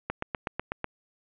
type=click train; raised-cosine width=0.5 ms; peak=-14 dBFS; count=7; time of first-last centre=0.1-0.843 s; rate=8.07 Hz; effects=resampled to 8000 Hz + 9-bit